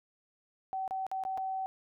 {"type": "tone with dropouts", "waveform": "sine", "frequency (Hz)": 763, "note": "G5", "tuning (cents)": -47, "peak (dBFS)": -32, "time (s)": [0.73, 1.66], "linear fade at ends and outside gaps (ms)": 0, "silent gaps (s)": [[0.878, 0.909], [1.066, 1.115], [1.237, 1.251], [1.375, 1.38]], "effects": []}